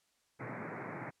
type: band-pass noise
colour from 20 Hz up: pink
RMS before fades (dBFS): -43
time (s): 0.39-1.11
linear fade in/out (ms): 20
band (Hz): 110 to 2300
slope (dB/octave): 96
effects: white hiss -75 dBFS RMS until 1.2 s + low-pass 9000 Hz 12 dB/octave